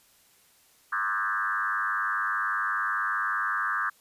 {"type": "tone with frequency modulation", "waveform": "sine", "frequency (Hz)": 1396.9, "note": "F6", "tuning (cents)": 0, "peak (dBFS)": -25, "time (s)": [0.92, 3.9], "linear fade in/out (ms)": 10, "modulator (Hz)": 105, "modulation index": 2.9, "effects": ["white hiss -61 dBFS RMS until 4 s", "resampled to 32000 Hz"]}